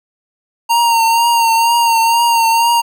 square tone with vibrato, 925 Hz, A#5, 14 cents flat, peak -10 dBFS, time 0.69-2.82 s, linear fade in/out 20 ms, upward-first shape triangle, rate 2.1 Hz, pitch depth 39 cents each way, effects none

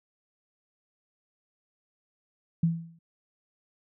sine tone with exponential decay, 166.1 Hz, E3, 13 cents sharp, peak -18 dBFS, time 2.63-2.99 s, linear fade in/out 5 ms, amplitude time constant 78 ms, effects none

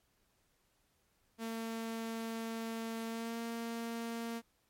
sawtooth tone with pitch glide, 226.6 to 231 Hz, A#3 to A#3, -49 to -16 cents, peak -34 dBFS, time 1.38-4.42 s, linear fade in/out 50 ms, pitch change +33 cents, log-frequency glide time 3.06-3.39 s, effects pink hiss -75 dBFS RMS until 4.69 s + MP3 64 kbps

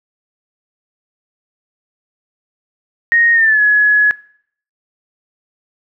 sine tone with pitch glide, 1864.7 to 1690.3 Hz, A#6 to G#6, 0 to +30 cents, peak -8 dBFS, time 3.12-4.11 s, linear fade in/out 0 ms, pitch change -170 cents, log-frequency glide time 3.33-3.61 s, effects noise-tail reverb RT60 0.6 s tail -21 dB re dry

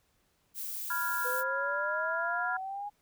violet noise, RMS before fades -38 dBFS, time 0.54-1.44 s, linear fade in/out 50 ms
sine chord, F diminished, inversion second, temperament equal, 987.8 / 1396.9 / 1661.2 Hz, Cb6 / F6 / Ab6, 0 / 0 / 0 cents, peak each -36 / -32 / -37 dBFS, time 0.9-2.57 s, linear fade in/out 5 ms
sine exponential sweep, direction up, 493.9 to 830.6 Hz, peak -35 dBFS, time 1.24-2.9 s, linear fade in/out 20 ms
effects pink hiss -72 dBFS RMS until 3.01 s

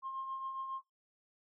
sine tone with tremolo, 1065 Hz, C6, 30 cents sharp, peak -35 dBFS, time 0.02-0.82 s, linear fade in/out 50 ms, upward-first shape triangle, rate 7.3 Hz, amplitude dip 50%, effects noise-tail reverb RT60 0.2 s tail -18 dB re dry + tanh soft clip ceiling -32 dBFS

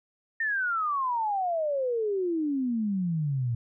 sine exponential sweep, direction down, 1838 to 114.3 Hz, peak -25 dBFS, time 0.4-3.55 s, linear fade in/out 5 ms, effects none

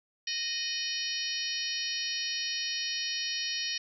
harmonic tone with a mistuned harmonic, 620 Hz, D#5, 6 cents flat, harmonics 3 / 4 / 5 / 6 / 7 / 8 / 9, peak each -40 / -40 / -38 / -41 / -37 / -41 / -36 dBFS, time 0.27-3.78 s, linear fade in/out 5 ms, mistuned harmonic 5, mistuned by -45 cents, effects none

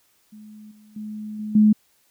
sine tone with level steps, 212.9 Hz, G#3, 43 cents sharp, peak -40 / -48 / -30 / -27 / -11 dBFS, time 0.32-1.73 s, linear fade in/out 10 ms, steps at 0.71 / 0.96 / 1.39 / 1.55 s, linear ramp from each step 5 ms, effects white hiss -63 dBFS RMS until 2.1 s

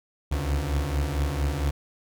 35% pulse beating tone pair, 68.2 / 72.6 Hz, C#2 / D2, -28 / -19 cents, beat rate 4.4 Hz, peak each -27 / -24 dBFS, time 0.31-1.71 s, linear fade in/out 10 ms, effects none

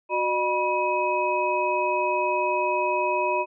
sine tone cluster, 367.3 / 606 / 974 / 2536 Hz, F#4 / D#5 / B5 / D#7, -13 / -46 / -24 / +32 cents, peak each -29 / -27 / -24 / -30 dBFS, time 0.09-3.46 s, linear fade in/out 50 ms, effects none

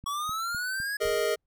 click train, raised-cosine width 5 ms, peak -31 dBFS, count 4, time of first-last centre 0.04-0.801 s, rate 3.94 Hz
square linear sweep, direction up, 1115 to 1687 Hz, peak -30 dBFS, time 0.06-0.97 s, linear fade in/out 5 ms
square chord, Ab suspended second, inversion none, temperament equal, 415.3 / 466.2 / 622.3 Hz, Ab4 / Bb4 / Eb5, 0 / 0 / 0 cents, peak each -30 dBFS, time 1-1.36 s, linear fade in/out 20 ms
brown noise with exponential decay, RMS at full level -41 dBFS, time 1.03-1.46 s, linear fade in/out 2 ms, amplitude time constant 92 ms
effects none

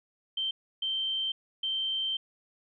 sine tone bursts at uneven times, 3125 Hz, G7, 6 cents flat, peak -28 dBFS, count 3, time 0.37-0.51 / 0.82-1.32 / 1.63-2.17 s, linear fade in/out 5 ms, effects none

